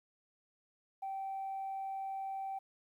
sine tone, 776 Hz, G5, 18 cents flat, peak -36 dBFS, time 1.02-2.59 s, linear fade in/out 10 ms, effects tanh soft clip ceiling -34 dBFS + 12-bit

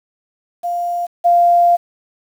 sine tone pair in turn, 698.5 / 695.4 Hz, F5 / F5, 0 / -8 cents, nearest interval unison, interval 8 cents, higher first, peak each -17 / -8 dBFS, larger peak second, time 0.63-1.07 / 1.24-1.77 s, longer second, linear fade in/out 20 ms, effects 7-bit

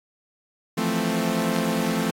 sawtooth chord, F major seventh, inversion third, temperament equal, 164.81 / 174.61 / 220 / 261.6 Hz, E3 / F3 / A3 / C4, 0 / 0 / 0 / 0 cents, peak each -27 / -24 / -21 / -24 dBFS, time 0.77-2.11 s, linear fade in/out 10 ms, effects AAC 64 kbps

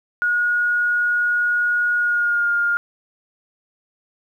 sine tone with pitch glide, 1445 to 1412 Hz, F#6 to F6, -41 to +19 cents, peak -16 dBFS, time 0.22-2.77 s, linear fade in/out 0 ms, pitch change -40 cents, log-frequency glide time 1.96-2.51 s, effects 9-bit

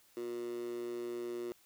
15% pulse tone with high-pass filter, 119.5 Hz, A#2, 43 cents sharp, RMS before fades -40 dBFS, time 0.17-1.52 s, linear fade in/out 0 ms, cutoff 340 Hz, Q 6.3, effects white hiss -66 dBFS RMS until 1.65 s

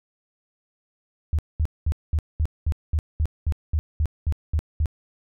sine tone bursts, 77.1 Hz, D#2, 15 cents flat, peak -18 dBFS, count 14, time 1.33-4.858 s, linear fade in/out 0 ms, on 57 ms, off 210 ms, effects none

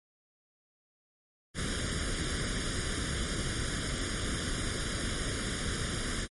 pink noise with comb filter, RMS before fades -33 dBFS, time 1.54-6.28 s, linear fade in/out 50 ms, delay 0.58 ms, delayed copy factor +0.85, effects MP3 48 kbps

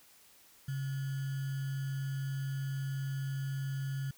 sine tone with sample-and-hold, 136.2 Hz, C#3, 30 cents flat, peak -33 dBFS, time 0.68-4.11 s, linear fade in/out 5 ms, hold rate 1575 Hz, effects white hiss -61 dBFS RMS until 4.17 s

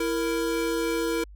square tone pair together, 331.6 / 464.9 Hz, E4 / A#4, +10 / -5 cents, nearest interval tritone, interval 585 cents, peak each -28 dBFS, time 0-1.24 s, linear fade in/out 5 ms, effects added 50 Hz sine -43 dBFS peak until 1.35 s

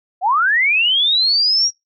sine linear sweep, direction up, 682 to 5750 Hz, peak -12 dBFS, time 0.21-1.71 s, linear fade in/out 50 ms, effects noise-tail reverb RT60 0.2 s tail -26 dB re dry

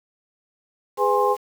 sine tone cluster, 412.4 / 502 / 824 / 1056 Hz, G#4 / B4 / G#5 / C6, -12 / +28 / -14 / +16 cents, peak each -22 dBFS, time 0.97-1.37 s, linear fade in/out 50 ms, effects 7-bit

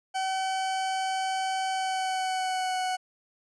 40% pulse tone with pitch glide, 761 to 741.5 Hz, F#5 to F#5, +48 to +4 cents, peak -26 dBFS, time 0.14-2.97 s, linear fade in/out 20 ms, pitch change -44 cents, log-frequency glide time 1.7-2.79 s, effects resampled to 22050 Hz

